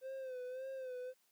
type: tone with vibrato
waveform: triangle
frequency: 516 Hz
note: C5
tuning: 24 cents flat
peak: -40 dBFS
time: 0.01-1.14 s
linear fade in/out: 50 ms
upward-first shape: sine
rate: 1.8 Hz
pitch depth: 61 cents each way
effects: white hiss -75 dBFS RMS until 1.31 s + high-pass 150 Hz 12 dB/octave